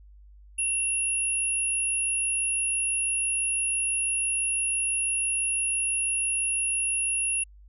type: tone pair together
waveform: sine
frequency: 2729 / 10317 Hz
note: F7 / E9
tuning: -41 / -38 cents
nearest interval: octave + major seventh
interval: 2303 cents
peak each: -30 / -25 dBFS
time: 0.58-7.44 s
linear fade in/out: 10 ms
effects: added 50 Hz sine -48 dBFS peak until 7.68 s